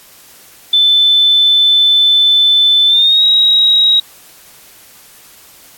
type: tone with pitch glide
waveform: sine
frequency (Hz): 3520 to 3816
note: A7 to A#7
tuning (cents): 0 to +40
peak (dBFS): -6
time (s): 0.73-4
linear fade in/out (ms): 5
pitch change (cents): +140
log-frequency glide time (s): 2.87-3.24
effects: white hiss -41 dBFS RMS until 5.77 s + AAC 64 kbps